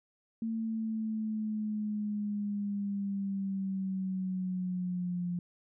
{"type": "linear sweep", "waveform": "sine", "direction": "down", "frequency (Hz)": [225.9, 175.1], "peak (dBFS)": -31, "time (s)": [0.42, 5.39], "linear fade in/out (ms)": 2, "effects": []}